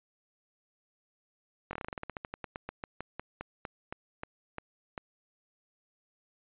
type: slowing click train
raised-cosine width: 0.5 ms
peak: -22 dBFS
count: 26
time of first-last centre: 1.71-4.978 s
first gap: 21 ms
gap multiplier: 1.13
effects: resampled to 8000 Hz